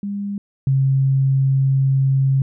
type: tone pair in turn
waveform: sine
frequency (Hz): 201.6 / 134.92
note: G3 / C#3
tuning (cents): +49 / -46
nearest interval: perfect fifth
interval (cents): 695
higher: first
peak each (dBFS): -22 / -13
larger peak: second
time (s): 0.03-0.38 / 0.67-2.42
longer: second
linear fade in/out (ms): 2
effects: none